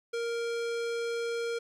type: tone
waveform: square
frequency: 466.6 Hz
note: A#4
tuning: 2 cents sharp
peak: -31 dBFS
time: 0.13-1.59 s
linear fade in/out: 10 ms
effects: low-pass 7000 Hz 12 dB/octave + 11-bit